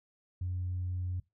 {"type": "tone", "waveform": "sine", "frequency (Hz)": 90.5, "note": "F#2", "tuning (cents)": -38, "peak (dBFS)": -31, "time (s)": [0.41, 1.2], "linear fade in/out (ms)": 5, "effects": ["noise-tail reverb RT60 0.2 s tail -21 dB re dry", "tanh soft clip ceiling -28 dBFS"]}